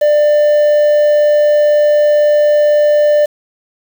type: tone with quantisation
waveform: triangle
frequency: 594 Hz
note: D5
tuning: 20 cents sharp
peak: -5 dBFS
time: 0.01-3.26 s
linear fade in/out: 10 ms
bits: 5
effects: none